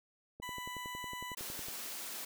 click train, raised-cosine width 2 ms, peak -34 dBFS, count 15, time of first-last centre 0.4-1.684 s, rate 10.9 Hz
20% pulse tone, 993 Hz, B5, 9 cents sharp, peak -36 dBFS, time 0.42-1.35 s, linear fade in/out 10 ms
white high-pass noise, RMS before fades -43 dBFS, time 1.37-2.25 s, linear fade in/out 5 ms, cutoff 190 Hz, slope 24 dB/octave
effects none

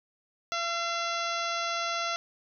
harmonic tone with a mistuned harmonic, 679 Hz, F5, 49 cents flat, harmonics 1 / 2 / 3 / 4 / 5 / 6 / 7 / 8 / 9, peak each -35 / -32 / -38 / -39 / -39 / -41 / -43 / -44 / -42 dBFS, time 0.52-2.16 s, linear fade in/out 0 ms, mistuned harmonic 3, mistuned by +20 cents, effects none

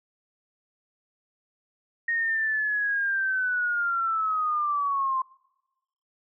sine linear sweep, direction down, 1864.7 to 1039 Hz, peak -23 dBFS, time 2.08-5.22 s, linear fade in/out 5 ms, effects noise-tail reverb RT60 1.0 s tail -26 dB re dry

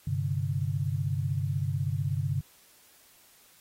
sine chord, G suspended fourth, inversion none, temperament equal, 98 / 130.81 / 146.83 Hz, G2 / C3 / D3, 0 / 0 / 0 cents, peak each -31 dBFS, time 0.07-2.41 s, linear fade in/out 5 ms, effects white hiss -59 dBFS RMS until 3.6 s + AAC 48 kbps

